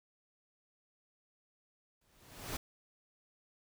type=noise with exponential growth; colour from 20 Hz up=pink; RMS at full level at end=-37 dBFS; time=2.01-2.57 s; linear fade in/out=5 ms; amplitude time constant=120 ms; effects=none